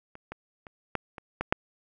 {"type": "clicks", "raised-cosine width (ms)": 0.5, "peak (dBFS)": [-29, -22, -29, -12, -25, -14, -6], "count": 7, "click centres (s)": [0.154, 0.32, 0.668, 0.953, 1.182, 1.41, 1.525], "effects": []}